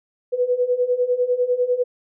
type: beating tone pair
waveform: sine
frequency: 488.7 / 498.7 Hz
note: B4 / B4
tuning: -18 / +17 cents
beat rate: 10 Hz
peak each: -22 / -19 dBFS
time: 0.32-1.84 s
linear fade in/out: 20 ms
effects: none

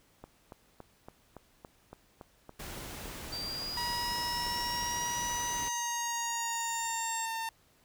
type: click train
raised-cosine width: 1 ms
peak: -31 dBFS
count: 16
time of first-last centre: 0.24-4.465 s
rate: 3.55 Hz
type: noise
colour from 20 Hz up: pink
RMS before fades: -43 dBFS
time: 2.59-5.69 s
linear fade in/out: 10 ms
type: exponential sweep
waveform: sine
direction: up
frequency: 4649 to 7570 Hz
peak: -36 dBFS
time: 3.32-7.26 s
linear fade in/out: 10 ms
type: tone with pitch glide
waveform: sawtooth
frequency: 959 to 905.2 Hz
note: A#5 to A5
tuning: +49 to +49 cents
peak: -30 dBFS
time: 3.77-7.49 s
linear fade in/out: 2 ms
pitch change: -100 cents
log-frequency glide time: 5.49-7.3 s
effects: pink hiss -66 dBFS RMS until 7.84 s

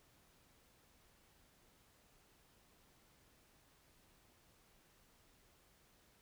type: silence
effects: pink hiss -70 dBFS RMS until 6.21 s

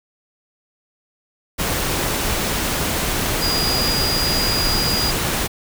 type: tone in noise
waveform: sine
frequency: 4870 Hz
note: D#8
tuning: 38 cents flat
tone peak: -20 dBFS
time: 3.41-5.12 s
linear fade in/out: 20 ms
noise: pink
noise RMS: -21 dBFS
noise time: 1.58-5.48 s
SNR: -2 dB
effects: none

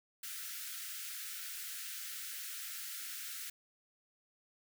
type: high-pass noise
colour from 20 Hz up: white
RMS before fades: -44 dBFS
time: 0.23-3.5 s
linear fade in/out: 5 ms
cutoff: 1300 Hz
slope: 96 dB/octave
effects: none

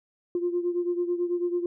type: beating tone pair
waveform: sine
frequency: 349.2 / 358.3 Hz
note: F4 / F4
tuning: 0 / +44 cents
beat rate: 9.1 Hz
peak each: -25 / -30 dBFS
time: 0.35-1.66 s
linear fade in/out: 2 ms
effects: tanh soft clip ceiling -17 dBFS

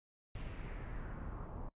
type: noise with low-pass filter sweep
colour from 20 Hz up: brown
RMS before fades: -44 dBFS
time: 0.35-1.69 s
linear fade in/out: 2 ms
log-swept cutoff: 3000 to 920 Hz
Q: 2.2
effects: noise-tail reverb RT60 0.1 s tail -22 dB re dry + resampled to 8000 Hz

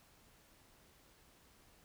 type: silence
effects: pink hiss -66 dBFS RMS until 1.84 s

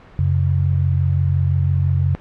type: tone pair together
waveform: sine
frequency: 90.7 / 136.53 Hz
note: F#2 / C#3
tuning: -34 / -26 cents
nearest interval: perfect fifth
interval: 708 cents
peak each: -16 / -18 dBFS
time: 0.19-2.15 s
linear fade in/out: 0 ms
effects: pink hiss -44 dBFS RMS until 2.2 s + low-pass 2000 Hz 12 dB/octave

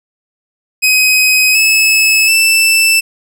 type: tone with pitch steps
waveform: sawtooth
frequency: 2523 / 2595 / 2655 Hz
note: D#7 / E7 / E7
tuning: +23 / -28 / +12 cents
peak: -4 dBFS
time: 0.82-3.01 s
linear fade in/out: 20 ms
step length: 730 ms
effects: none

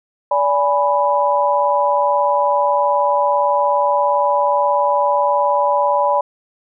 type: chord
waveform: sine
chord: G# diminished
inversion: second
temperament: equal with one note detuned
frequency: 578.2 / 830.6 / 987.8 Hz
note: D5 / G#5 / B5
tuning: -27 / 0 / 0 cents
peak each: -17 / -19 / -16 dBFS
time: 0.31-6.21 s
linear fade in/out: 5 ms
effects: none

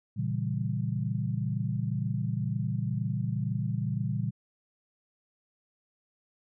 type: chord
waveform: sine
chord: A# diminished seventh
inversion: none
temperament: equal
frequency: 116.54 / 138.59 / 164.81 / 196 Hz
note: A#2 / C#3 / E3 / G3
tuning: 0 / 0 / 0 / 0 cents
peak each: -31 / -33 / -35 / -35 dBFS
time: 0.16-4.31 s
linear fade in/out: 20 ms
effects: none

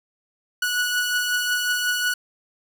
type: beating tone pair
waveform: sawtooth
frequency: 1469 / 1474.5 Hz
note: F#6 / F#6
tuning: -13 / -6 cents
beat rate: 5.5 Hz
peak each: -18 / -26 dBFS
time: 0.62-2.14 s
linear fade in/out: 5 ms
effects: none

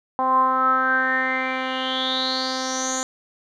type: tone with low-pass filter sweep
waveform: 10% pulse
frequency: 260 Hz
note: C4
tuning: 11 cents flat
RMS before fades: -22 dBFS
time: 0.19-3.03 s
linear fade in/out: 0 ms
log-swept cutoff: 910 to 7100 Hz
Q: 9.3
effects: none

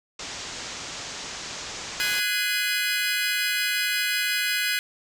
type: low-pass noise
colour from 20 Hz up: white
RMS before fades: -36 dBFS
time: 0.19-2.2 s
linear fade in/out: 5 ms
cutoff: 7200 Hz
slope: 48 dB/octave
type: chord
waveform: 25% pulse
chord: Ab dominant seventh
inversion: third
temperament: equal with one note detuned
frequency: 1480 / 1661.2 / 2048 / 2489 Hz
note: Gb6 / Ab6 / C7 / Eb7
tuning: 0 / 0 / -38 / 0 cents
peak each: -25 dBFS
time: 2-4.79 s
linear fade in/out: 0 ms
effects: none

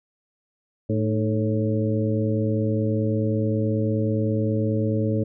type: harmonic tone with a mistuned harmonic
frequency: 109.4 Hz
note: A2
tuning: 9 cents flat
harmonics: 1 / 2 / 3 / 4 / 5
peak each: -23 / -26 / -28 / -29 / -30 dBFS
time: 0.89-5.24 s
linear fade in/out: 10 ms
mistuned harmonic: 3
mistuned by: -79 cents
effects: none

